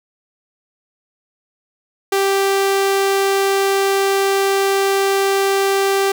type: tone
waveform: sawtooth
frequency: 392 Hz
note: G4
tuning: in tune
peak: -10 dBFS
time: 2.12-6.12 s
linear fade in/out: 5 ms
effects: none